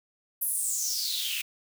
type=noise with high-pass filter sweep; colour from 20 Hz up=white; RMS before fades=-30 dBFS; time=0.41-1.42 s; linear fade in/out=10 ms; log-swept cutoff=12000 to 2500 Hz; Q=6.5; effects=none